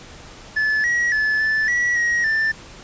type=tone with pitch steps; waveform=triangle; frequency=1732 / 1911 / 1730 / 1751 / 1937 / 1893 / 1776 Hz; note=A6 / A#6 / A6 / A6 / B6 / A#6 / A6; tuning=-28 / +43 / -30 / -9 / -34 / +26 / +16 cents; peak=-15 dBFS; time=0.56-2.52 s; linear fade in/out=10 ms; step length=280 ms; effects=pink hiss -41 dBFS RMS until 2.83 s + resampled to 16000 Hz